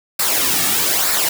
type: noise with flanger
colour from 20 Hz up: white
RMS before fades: -17 dBFS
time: 0.19-1.29 s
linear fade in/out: 5 ms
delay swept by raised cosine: 0.31 to 2.01 ms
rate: 1.1 Hz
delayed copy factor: -0.6
effects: none